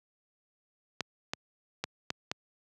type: clicks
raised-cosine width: 0.2 ms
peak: -14 dBFS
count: 5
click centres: 1.007 / 1.335 / 1.84 / 2.104 / 2.315 s
effects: high-pass 100 Hz 12 dB/octave